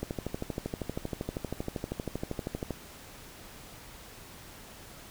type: click train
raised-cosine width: 2 ms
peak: -19 dBFS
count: 35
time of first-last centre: 0.03-2.707 s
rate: 12.7 Hz
effects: pink hiss -49 dBFS RMS until 5.1 s